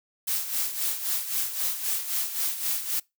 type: noise with tremolo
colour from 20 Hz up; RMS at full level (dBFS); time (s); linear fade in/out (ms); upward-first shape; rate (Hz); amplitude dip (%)
blue; -26; 0.27-3; 10; sine; 3.8; 65
effects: noise-tail reverb RT60 0.2 s tail -24 dB re dry